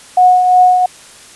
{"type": "tone with tremolo", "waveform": "sine", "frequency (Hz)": 730, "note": "F#5", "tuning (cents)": -24, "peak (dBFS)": -3, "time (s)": [0.17, 0.86], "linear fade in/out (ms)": 5, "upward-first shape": "triangle", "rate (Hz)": 2.8, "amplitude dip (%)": 50, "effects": ["white hiss -38 dBFS RMS until 1.35 s", "resampled to 24000 Hz"]}